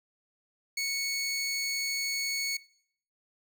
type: tone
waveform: 20% pulse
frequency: 2214 Hz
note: C#7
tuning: 3 cents flat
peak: -24 dBFS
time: 0.77-2.57 s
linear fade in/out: 5 ms
effects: noise-tail reverb RT60 0.6 s tail -19 dB re dry